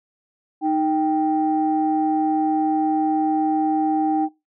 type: tone pair together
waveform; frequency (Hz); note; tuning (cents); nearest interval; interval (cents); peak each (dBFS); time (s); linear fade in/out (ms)
sine; 311.1 / 783.9; D#4 / G5; 0 / 0; octave + major third; 1600; -19 / -20; 0.61-4.29; 50
effects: noise-tail reverb RT60 0.2 s tail -17 dB re dry + tanh soft clip ceiling -9 dBFS